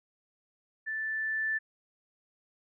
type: tone with level ramp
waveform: sine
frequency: 1760 Hz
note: A6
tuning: in tune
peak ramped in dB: -32 to -27 dBFS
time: 0.86-1.59 s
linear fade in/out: 20 ms
effects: none